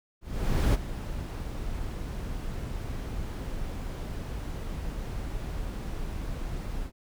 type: noise with ADSR envelope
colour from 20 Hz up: brown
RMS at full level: -21 dBFS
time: 0.21-6.92 s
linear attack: 530 ms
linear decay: 23 ms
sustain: -13 dB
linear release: 83 ms
effects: none